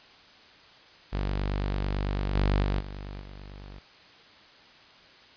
sawtooth tone with level steps, 49 Hz, G1, in tune, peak -23 / -18 / -21 / -33 / -38 dBFS, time 1.12-3.8 s, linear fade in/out 20 ms, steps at 2.34 / 2.62 / 2.79 / 3.2 s, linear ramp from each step 20 ms, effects white hiss -53 dBFS RMS until 5.36 s + resampled to 11025 Hz

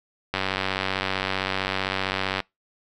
click train, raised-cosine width 0.3 ms, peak -8 dBFS, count 198, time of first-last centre 0.34-2.403 s, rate 95.5 Hz, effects noise-tail reverb RT60 0.2 s tail -26 dB re dry

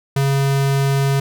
square tone, 137.8 Hz, C#3, 10 cents flat, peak -15 dBFS, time 0.16-1.2 s, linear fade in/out 5 ms, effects none

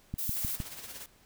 click train, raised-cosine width 5 ms, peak -22 dBFS, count 4, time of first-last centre 0.14-0.602 s, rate 6.49 Hz
violet noise, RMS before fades -34 dBFS, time 0.18-0.56 s, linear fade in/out 10 ms
white noise with tremolo, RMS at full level -42 dBFS, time 0.36-1.06 s, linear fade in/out 2 ms, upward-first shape sine, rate 17 Hz, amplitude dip 55%
effects pink hiss -62 dBFS RMS until 1.25 s

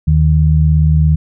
sine tone pair together, 77.3 / 154.6 Hz, D#2 / D#3, -11 / -11 cents, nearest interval octave, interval 1200 cents, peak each -10 dBFS, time 0.07-1.16 s, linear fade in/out 10 ms, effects none

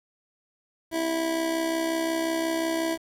25% pulse tone with amplitude modulation, 327.8 Hz, E4, 10 cents flat, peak -19 dBFS, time 0.91-2.98 s, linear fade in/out 50 ms, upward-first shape sine, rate 65.6 Hz, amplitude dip 45%, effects resampled to 32000 Hz + 8-bit

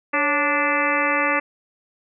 harmonic tone with a mistuned harmonic, 292.2 Hz, D4, 9 cents flat, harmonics 1 / 2 / 3 / 4 / 5 / 6 / 7 / 8 / 9, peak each -28 / -26 / -28 / -24 / -29 / -26 / -24 / -30 / -28 dBFS, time 0.13-1.4 s, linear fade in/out 10 ms, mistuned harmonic 2, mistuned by -77 cents, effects none

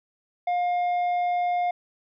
triangle tone with tanh clipping, 710 Hz, F5, 28 cents sharp, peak -23 dBFS, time 0.47-1.71 s, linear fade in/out 5 ms, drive 10 dB, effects none

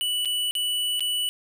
square tone with dropouts, 2960 Hz, F#7, in tune, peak -24 dBFS, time 0.01-1.29 s, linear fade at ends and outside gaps 0 ms, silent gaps 0.249-0.256 / 0.51-0.552 / 0.995-1.006 s, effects none

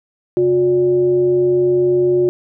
sine tone with frequency modulation, 360 Hz, F#4, 47 cents flat, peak -11 dBFS, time 0.37-2.29 s, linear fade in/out 0 ms, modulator 224 Hz, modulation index 0.36, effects none

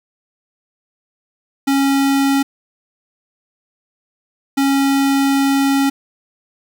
square tone bursts at uneven times, 275.1 Hz, C#4, 13 cents flat, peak -13 dBFS, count 2, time 1.67-2.43 / 4.57-5.9 s, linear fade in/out 10 ms, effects 7-bit

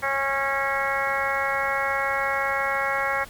harmonic tone, 273.9 Hz, C#4, 21 cents flat, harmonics 2 / 3 / 4 / 5 / 6 / 7 / 8, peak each -30 / -30 / -30 / -30 / -30 / -30 / -30 dBFS, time 0.02-3.25 s, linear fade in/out 20 ms, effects pink hiss -45 dBFS RMS until 3.29 s

